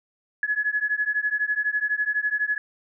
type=beating tone pair; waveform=sine; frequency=1690 / 1702 Hz; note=G#6 / G#6; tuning=+30 / +42 cents; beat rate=12 Hz; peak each=-25 dBFS; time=0.43-2.58 s; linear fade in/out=2 ms; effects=none